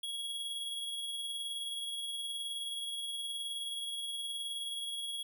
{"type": "tone with tremolo", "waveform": "square", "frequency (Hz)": 3322, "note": "G#7", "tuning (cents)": 0, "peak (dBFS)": -36, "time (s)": [0.03, 5.23], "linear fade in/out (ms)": 5, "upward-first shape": "sine", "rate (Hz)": 19, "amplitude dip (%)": 30, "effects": []}